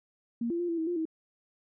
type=tone with pitch steps; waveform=sine; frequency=234.3 / 340.9 / 349.4 / 335.1 / 321.9 / 350.4 / 320.5 Hz; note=A#3 / F4 / F4 / E4 / E4 / F4 / E4; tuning=+9 / -42 / +1 / +29 / -41 / +6 / -49 cents; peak=-28 dBFS; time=0.41-1.054 s; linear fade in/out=5 ms; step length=92 ms; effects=none